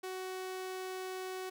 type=tone; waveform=sawtooth; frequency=373.4 Hz; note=F#4; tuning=16 cents sharp; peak=-35 dBFS; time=0.03-1.5 s; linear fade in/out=10 ms; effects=none